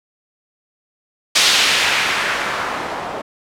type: noise with low-pass filter sweep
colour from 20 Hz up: blue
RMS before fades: -18 dBFS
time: 1.35-3.22 s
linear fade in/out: 10 ms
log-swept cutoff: 4200 to 690 Hz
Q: 1.1
effects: none